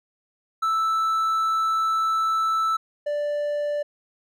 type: tone pair in turn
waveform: triangle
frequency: 1318 / 587.1 Hz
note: E6 / D5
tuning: -1 / -1 cents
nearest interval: octave + major second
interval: 1400 cents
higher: first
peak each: -18 / -21 dBFS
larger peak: first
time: 0.62-2.77 / 3.06-3.83 s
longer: first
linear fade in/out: 10 ms
effects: none